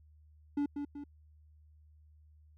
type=tone with echo; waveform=triangle; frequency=287.7 Hz; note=D4; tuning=36 cents flat; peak=-27 dBFS; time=0.57-0.66 s; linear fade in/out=5 ms; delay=190 ms; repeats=2; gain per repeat=-6 dB; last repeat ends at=1.04 s; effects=added 76 Hz sine -58 dBFS peak until 2.57 s